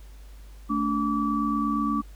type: tone cluster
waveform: sine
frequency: 219 / 287.5 / 1152 Hz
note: A3 / D4 / D6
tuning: -8 / -37 / -34 cents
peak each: -27 dBFS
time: 0.69-2.02 s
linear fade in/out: 20 ms
effects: added 50 Hz sine -42 dBFS peak until 2.15 s + pink hiss -57 dBFS RMS until 2.15 s